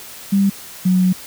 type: tone pair in turn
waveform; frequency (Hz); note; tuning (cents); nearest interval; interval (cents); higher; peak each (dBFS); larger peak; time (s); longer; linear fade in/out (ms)
sine; 197.5 / 183.99; G3 / F#3; +13 / -9; minor second; 122; first; -11; neither; 0.32-0.5 / 0.85-1.13; second; 10
effects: white hiss -36 dBFS RMS until 1.26 s